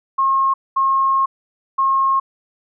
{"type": "tone bursts at uneven times", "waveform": "sine", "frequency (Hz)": 1078, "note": "C#6", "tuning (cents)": -49, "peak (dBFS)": -13, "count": 3, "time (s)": [[0.18, 0.54], [0.76, 1.26], [1.78, 2.2]], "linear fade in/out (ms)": 10, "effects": []}